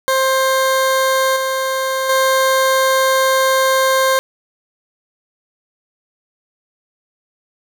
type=tone with level steps; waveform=20% pulse; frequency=528 Hz; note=C5; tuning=16 cents sharp; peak=-8 / -12 / -7 dBFS; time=0.08-4.19 s; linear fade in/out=0 ms; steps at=1.36 / 2.09 s; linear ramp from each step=5 ms; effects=none